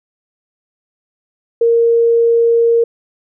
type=tone; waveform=sine; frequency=464.7 Hz; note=A#4; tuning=5 cents flat; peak=-8 dBFS; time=1.61-2.84 s; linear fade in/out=5 ms; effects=none